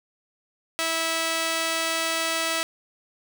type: tone pair together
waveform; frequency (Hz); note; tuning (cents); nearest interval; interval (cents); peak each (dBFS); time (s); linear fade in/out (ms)
5% pulse; 326.7 / 653.4; E4 / E5; -15 / -15; octave; 1200; -17; 0.79-2.63; 0
effects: none